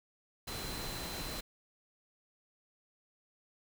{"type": "tone in noise", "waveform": "sine", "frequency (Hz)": 4064, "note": "B7", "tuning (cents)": 49, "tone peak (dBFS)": -46, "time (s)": [0.47, 1.41], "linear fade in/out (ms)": 10, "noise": "pink", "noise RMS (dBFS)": -41, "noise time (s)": [0.47, 1.41], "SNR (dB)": -8, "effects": []}